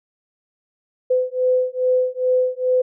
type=beating tone pair; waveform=sine; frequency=506 / 508.4 Hz; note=B4 / C5; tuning=+42 / -50 cents; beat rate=2.4 Hz; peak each=-19 dBFS; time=1.1-2.82 s; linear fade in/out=10 ms; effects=none